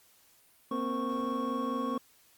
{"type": "tone cluster", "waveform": "triangle", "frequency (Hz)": [237.6, 262.3, 463.8, 519, 1103], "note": ["A#3", "C4", "A#4", "C5", "C#6"], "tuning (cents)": [33, 4, -9, -14, -9], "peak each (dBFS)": [-34, -33, -38, -38, -33], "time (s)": [0.71, 1.98], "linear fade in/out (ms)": 5, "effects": ["white hiss -63 dBFS RMS until 2.37 s", "Opus 48 kbps"]}